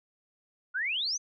sine exponential sweep, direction up, 1396.9 to 6410 Hz, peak -28 dBFS, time 0.74-1.18 s, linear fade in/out 20 ms, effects none

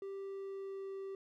triangle tone with pitch glide, 392 to 388.8 Hz, G4 to G4, 0 to -14 cents, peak -39 dBFS, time 0.02-1.15 s, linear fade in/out 2 ms, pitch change -14 cents, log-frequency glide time 0.15-0.92 s, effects none

